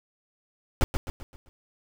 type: noise with echo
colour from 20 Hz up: brown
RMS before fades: -18 dBFS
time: 0.81-0.84 s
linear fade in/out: 0 ms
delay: 130 ms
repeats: 5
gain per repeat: -7 dB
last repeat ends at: 1.49 s
effects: none